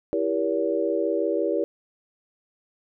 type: chord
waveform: sine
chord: E diminished seventh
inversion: none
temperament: just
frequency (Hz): 329.6 / 395.6 / 474.7 / 569.6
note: E4 / G4 / Bb4 / Db5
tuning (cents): 0 / +16 / +31 / +47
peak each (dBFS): -27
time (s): 0.13-1.64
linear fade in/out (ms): 0
effects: none